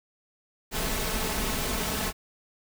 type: noise with comb filter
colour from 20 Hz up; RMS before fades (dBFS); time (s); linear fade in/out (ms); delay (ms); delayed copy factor
pink; -29; 0.71-2.13; 50; 4.6; +0.55
effects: none